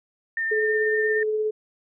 sine tone with vibrato, 1808 Hz, A6, 47 cents sharp, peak -23 dBFS, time 0.37-1.23 s, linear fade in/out 2 ms, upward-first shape triangle, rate 8.9 Hz, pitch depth 14 cents each way
sine tone with tremolo, 430 Hz, A4, 40 cents flat, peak -20 dBFS, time 0.51-1.51 s, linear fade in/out 10 ms, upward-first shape triangle, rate 17 Hz, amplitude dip 30%
effects none

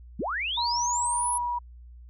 sine linear sweep, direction up, 130 to 11080 Hz, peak -27 dBFS, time 0.19-1.38 s, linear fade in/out 5 ms
sine tone with pitch glide, 953 to 965.2 Hz, A#5 to B5, +38 to -40 cents, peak -26 dBFS, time 0.57-1.59 s, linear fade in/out 10 ms, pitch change +22 cents, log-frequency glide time 0.69-0.9 s
effects added 60 Hz sine -44 dBFS peak until 2.09 s

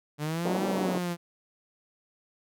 sawtooth linear two-way sweep, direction up then down, 145.2 to 196 to 170.6 Hz, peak -25 dBFS, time 0.18-1.17 s, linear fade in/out 50 ms, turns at 0.64 s
pink band-pass noise, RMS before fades -31 dBFS, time 0.45-0.98 s, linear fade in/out 5 ms, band 210 to 840 Hz, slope 24 dB/octave
effects none

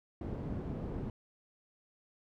white low-pass noise, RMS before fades -39 dBFS, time 0.21-1.1 s, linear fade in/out 2 ms, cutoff 260 Hz, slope 12 dB/octave, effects none

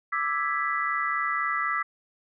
sine chord, E dominant seventh, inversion third, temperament equal, 1174.7 / 1318.5 / 1661.2 / 1975.5 Hz, D6 / E6 / G#6 / B6, 0 / 0 / 0 / 0 cents, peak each -30 / -29 / -34 / -29 dBFS, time 0.12-1.83 s, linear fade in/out 10 ms, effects none

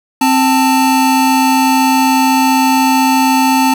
square tone pair together, 263.4 / 886 Hz, C4 / A5, +12 / +12 cents, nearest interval octave + major sixth, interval 2100 cents, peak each -12 dBFS, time 0.21-3.74 s, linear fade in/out 5 ms, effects none

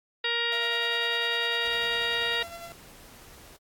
harmonic tone, 470 Hz, A#4, 14 cents sharp, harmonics 1 / 2 / 3 / 4 / 5 / 6 / 7 / 8 / 10, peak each -35 / -39 / -36 / -30 / -39 / -32 / -39 / -31 / -42 dBFS, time 0.24-2.43 s, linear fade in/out 5 ms
sawtooth tone with tremolo, 680 Hz, F5, 46 cents flat, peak -34 dBFS, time 0.52-2.72 s, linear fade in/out 0 ms, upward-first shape sine, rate 10 Hz, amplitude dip 50%
pink noise, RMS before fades -50 dBFS, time 1.64-3.57 s, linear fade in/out 10 ms
effects AAC 64 kbps

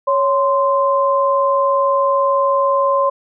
sine tone pair together, 555.1 / 1041 Hz, C#5 / C6, +2 / -9 cents, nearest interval major seventh, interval 1089 cents, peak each -15 dBFS, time 0.07-3.1 s, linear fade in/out 10 ms, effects none

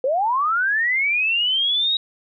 sine linear sweep, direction up, 493.9 to 3835 Hz, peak -17 dBFS, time 0.04-1.97 s, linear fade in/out 2 ms, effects none

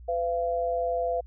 sine tone pair together, 505 / 684.2 Hz, B4 / F5, +39 / -36 cents, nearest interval perfect fourth, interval 525 cents, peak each -28 / -27 dBFS, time 0.08-1.21 s, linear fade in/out 10 ms, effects added 60 Hz sine -43 dBFS peak until 1.26 s

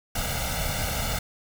pink noise with comb filter, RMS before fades -28 dBFS, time 0.15-1.19 s, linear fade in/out 5 ms, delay 1.4 ms, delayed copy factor +0.85, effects none

